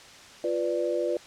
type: chord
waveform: sine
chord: B diminished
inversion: second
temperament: equal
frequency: 349.2 / 493.9 / 587.3 Hz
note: F4 / B4 / D5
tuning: 0 / 0 / 0 cents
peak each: -29 dBFS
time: 0.44-1.17 s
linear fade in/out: 2 ms
effects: white hiss -48 dBFS RMS until 1.26 s + low-pass 6000 Hz 12 dB/octave